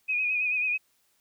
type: tone with vibrato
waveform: sine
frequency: 2489 Hz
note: D#7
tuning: in tune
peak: -24 dBFS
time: 0.08-0.78 s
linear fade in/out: 20 ms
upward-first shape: sine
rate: 9.2 Hz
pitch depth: 46 cents each way
effects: white hiss -69 dBFS RMS until 1.2 s